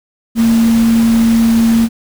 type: tone in noise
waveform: sine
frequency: 228.5 Hz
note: A#3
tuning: 34 cents flat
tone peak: -7 dBFS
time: 0.35-1.89 s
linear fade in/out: 50 ms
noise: pink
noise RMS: -24 dBFS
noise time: 0.35-1.89 s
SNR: +14 dB
effects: none